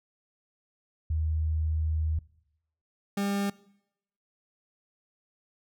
sine / 40% pulse tone pair in turn, 78.6 / 200.2 Hz, D#2 / G3, +18 / +37 cents, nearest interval octave + major third, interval 1619 cents, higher second, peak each -25 / -26 dBFS, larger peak first, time 1.1-2.19 / 3.17-3.5 s, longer first, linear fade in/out 5 ms, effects noise-tail reverb RT60 0.8 s tail -21 dB re dry

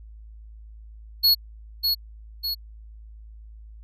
square tone with echo, 4347 Hz, C#8, 35 cents flat, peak -15 dBFS, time 1.23-1.35 s, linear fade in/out 20 ms, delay 600 ms, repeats 2, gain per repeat -5 dB, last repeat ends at 2.55 s, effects added 54 Hz sine -41 dBFS peak until 3.83 s

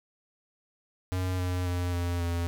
square tone with pitch steps, 92 / 90.37 / 88.76 / 87.19 / 85.64 Hz, F#2 / F#2 / F2 / F2 / F2, -9 / -40 / +29 / -2 / -33 cents, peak -28 dBFS, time 1.12-2.47 s, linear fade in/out 0 ms, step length 270 ms, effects none

